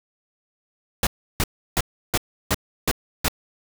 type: noise bursts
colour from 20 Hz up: pink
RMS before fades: -20 dBFS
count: 7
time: 1.03-3.283 s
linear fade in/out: 2 ms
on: 39 ms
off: 330 ms
effects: none